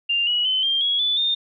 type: tone with pitch steps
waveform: sine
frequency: 2794 / 2919 / 3050 / 3187 / 3330 / 3480 / 3636 Hz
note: F7 / F#7 / G7 / G7 / G#7 / A7 / A#7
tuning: 0 / -24 / -48 / +28 / +4 / -20 / -44 cents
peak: -18 dBFS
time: 0.09-1.35 s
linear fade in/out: 10 ms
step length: 180 ms
effects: none